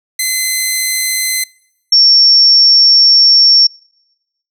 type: tone pair in turn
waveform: 10% pulse / sine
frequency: 2049 / 5470 Hz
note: C7 / F8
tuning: -37 / -37 cents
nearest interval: octave + perfect fourth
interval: 1700 cents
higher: second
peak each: -4 dBFS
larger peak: neither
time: 0.19-1.44 / 1.92-3.67 s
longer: second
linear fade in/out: 5 ms
effects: noise-tail reverb RT60 0.9 s tail -25 dB re dry